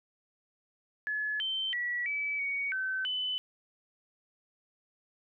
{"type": "tone with pitch steps", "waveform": "sine", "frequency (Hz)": [1708, 3102, 1938, 2297, 2242, 1533, 3013], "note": ["G#6", "G7", "B6", "D7", "C#7", "G6", "F#7"], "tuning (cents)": [48, -19, -33, -39, 19, -39, 31], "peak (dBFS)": -30, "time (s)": [1.07, 3.38], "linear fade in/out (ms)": 0, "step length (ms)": 330, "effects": []}